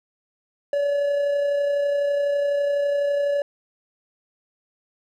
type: tone with amplitude modulation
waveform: triangle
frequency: 571 Hz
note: D5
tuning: 49 cents flat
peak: -16 dBFS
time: 0.73-3.42 s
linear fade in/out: 2 ms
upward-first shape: sine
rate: 32 Hz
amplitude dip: 30%
effects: none